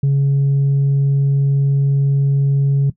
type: tone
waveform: sine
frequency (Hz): 139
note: C#3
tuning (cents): +5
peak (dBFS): -9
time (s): 0.03-2.9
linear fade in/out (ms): 5
effects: noise-tail reverb RT60 0.1 s tail -17 dB re dry + tanh soft clip ceiling -10 dBFS